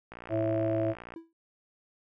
click train, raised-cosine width 0.5 ms, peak -28 dBFS, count 61, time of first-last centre 0.12-1.139 s, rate 58.9 Hz
harmonic tone, 110 Hz, A2, in tune, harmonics 1 / 3 / 5 / 6, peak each -33 / -30 / -34 / -30 dBFS, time 0.29-0.95 s, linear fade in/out 50 ms
triangle tone with exponential decay, 329.6 Hz, E4, in tune, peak -34 dBFS, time 1.16-1.33 s, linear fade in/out 2 ms, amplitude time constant 35 ms
effects none

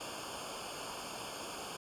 pink noise with comb filter, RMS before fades -43 dBFS, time 0-1.77 s, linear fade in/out 10 ms, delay 0.51 ms, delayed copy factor -0.95, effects low-pass 10000 Hz 12 dB/octave

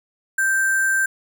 sine tone with sample-and-hold, 1568 Hz, G6, in tune, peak -16 dBFS, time 0.38-1.06 s, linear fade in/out 5 ms, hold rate 8820 Hz, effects none

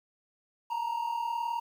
triangle tone pair together, 902.6 / 942 Hz, A5 / A#5, +44 / +18 cents, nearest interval minor second, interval 74 cents, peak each -34 / -29 dBFS, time 0.7-1.6 s, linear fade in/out 10 ms, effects 10-bit

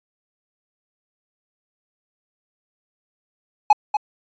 triangle tone with echo, 843 Hz, G#5, 26 cents sharp, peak -6 dBFS, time 3.7-3.73 s, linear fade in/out 5 ms, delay 240 ms, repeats 1, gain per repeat -8 dB, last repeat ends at 3.97 s, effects resampled to 16000 Hz

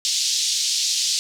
white band-pass noise, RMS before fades -22 dBFS, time 0.05-1.19 s, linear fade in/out 0 ms, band 3600 to 6400 Hz, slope 24 dB/octave, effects none

